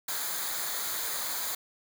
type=noise with comb filter; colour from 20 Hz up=white; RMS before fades=-33 dBFS; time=0.08-1.55 s; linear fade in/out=5 ms; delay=0.36 ms; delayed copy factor=-0.7; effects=none